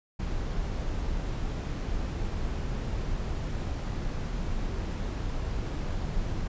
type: noise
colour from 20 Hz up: brown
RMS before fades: -31 dBFS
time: 0.19-6.48 s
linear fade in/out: 10 ms
effects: resampled to 16000 Hz